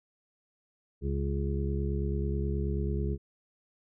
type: harmonic tone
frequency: 69.3 Hz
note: C#2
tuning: in tune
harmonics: 1 / 2 / 3 / 5 / 6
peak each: -30 / -34 / -37 / -39 / -38 dBFS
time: 1.01-3.18 s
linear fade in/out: 50 ms
effects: none